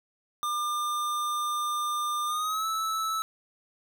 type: tone with pitch glide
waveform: square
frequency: 1200 to 1308.6 Hz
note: D6 to E6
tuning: +37 to -13 cents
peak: -28 dBFS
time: 0.43-3.22 s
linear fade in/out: 0 ms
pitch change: +150 cents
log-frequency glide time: 2.26-2.66 s
effects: none